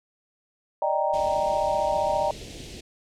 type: chord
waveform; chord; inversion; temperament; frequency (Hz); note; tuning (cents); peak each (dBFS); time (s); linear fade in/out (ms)
sine; Eb major seventh; third; equal; 587.3 / 622.3 / 784 / 932.3; D5 / Eb5 / G5 / Bb5; 0 / 0 / 0 / 0; -27; 0.82-2.31; 2
type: band-stop noise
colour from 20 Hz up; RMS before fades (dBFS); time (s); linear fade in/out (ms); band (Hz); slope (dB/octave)
pink; -39; 1.13-2.81; 10; 600 to 2400; 24
effects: low-pass 7000 Hz 12 dB/octave